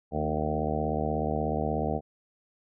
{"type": "harmonic tone with a mistuned harmonic", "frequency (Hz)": 76.6, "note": "D#2", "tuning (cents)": -27, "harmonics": [1, 2, 3, 4, 5, 6, 7, 8, 9, 10], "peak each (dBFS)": [-34, -34, -34, -37, -39, -34, -38, -37, -35, -35], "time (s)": [0.11, 2.01], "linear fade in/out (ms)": 50, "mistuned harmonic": 3, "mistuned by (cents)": -25, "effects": []}